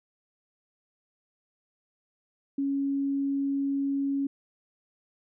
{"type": "tone", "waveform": "sine", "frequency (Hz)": 277.2, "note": "C#4", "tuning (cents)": 0, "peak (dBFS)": -25, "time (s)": [2.58, 4.27], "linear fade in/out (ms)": 5, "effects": []}